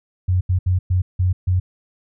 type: tone bursts at uneven times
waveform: sine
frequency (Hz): 91.4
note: F#2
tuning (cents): -21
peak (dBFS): -14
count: 6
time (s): 0.28-0.41 / 0.49-0.59 / 0.66-0.79 / 0.9-1.02 / 1.19-1.33 / 1.47-1.6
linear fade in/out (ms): 10
effects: none